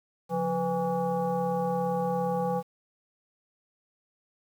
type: tone with frequency modulation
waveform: sine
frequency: 498.7 Hz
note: B4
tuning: 17 cents sharp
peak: -25 dBFS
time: 0.29-2.63 s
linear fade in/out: 50 ms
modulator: 320 Hz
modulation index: 1.3
effects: 9-bit